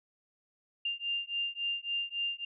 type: beating tone pair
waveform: sine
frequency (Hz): 2794 / 2797.6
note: F7 / F7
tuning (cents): 0 / +2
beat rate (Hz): 3.6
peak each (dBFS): -35 / -35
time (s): 0.85-2.45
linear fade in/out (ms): 5
effects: none